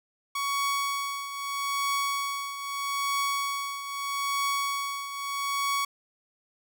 sawtooth tone with tremolo, 1120 Hz, C#6, 18 cents sharp, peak -21 dBFS, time 0.35-5.85 s, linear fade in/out 5 ms, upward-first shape triangle, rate 0.79 Hz, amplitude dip 70%, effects none

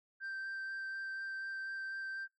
sine tone with vibrato, 1566 Hz, G6, 2 cents flat, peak -36 dBFS, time 0.2-2.28 s, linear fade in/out 50 ms, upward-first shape sine, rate 4.1 Hz, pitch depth 9 cents each way, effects noise-tail reverb RT60 0.2 s tail -24 dB re dry + tanh soft clip ceiling -38 dBFS

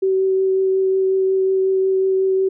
sine tone with vibrato, 381 Hz, G4, 49 cents flat, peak -14 dBFS, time 0.02-2.49 s, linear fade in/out 10 ms, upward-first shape triangle, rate 5.5 Hz, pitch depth 11 cents each way, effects none

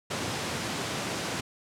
pink high-pass noise, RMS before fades -32 dBFS, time 0.1-1.41 s, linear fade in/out 10 ms, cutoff 100 Hz, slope 24 dB/octave, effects low-pass 8000 Hz 12 dB/octave

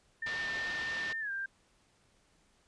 sine tone with pitch glide, 1801 to 1586.1 Hz, A6 to G6, +40 to +20 cents, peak -34 dBFS, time 0.22-1.46 s, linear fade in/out 5 ms, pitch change -220 cents, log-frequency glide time 1.2-1.31 s
white low-pass noise, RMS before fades -43 dBFS, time 0.26-1.13 s, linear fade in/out 5 ms, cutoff 4300 Hz, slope 24 dB/octave
effects pink hiss -69 dBFS RMS until 2.67 s + resampled to 22050 Hz

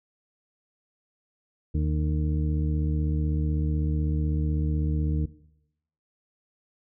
harmonic tone, 76 Hz, D#2, 40 cents flat, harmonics 1 / 2 / 3 / 4 / 6, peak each -24 / -28 / -36 / -34 / -41 dBFS, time 1.74-5.26 s, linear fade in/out 10 ms, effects noise-tail reverb RT60 0.8 s tail -18 dB re dry

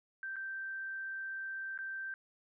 sine tone with dropouts, 1564 Hz, G6, 4 cents flat, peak -38 dBFS, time 0.23-2.14 s, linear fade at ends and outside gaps 1 ms, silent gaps 0.359-0.365 / 1.777-1.788 s, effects none

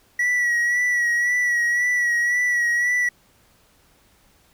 triangle tone with vibrato, 1934 Hz, B6, 37 cents flat, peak -16 dBFS, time 0.19-3.09 s, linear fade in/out 5 ms, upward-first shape sine, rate 1.9 Hz, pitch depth 35 cents each way, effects pink hiss -58 dBFS RMS until 4.53 s

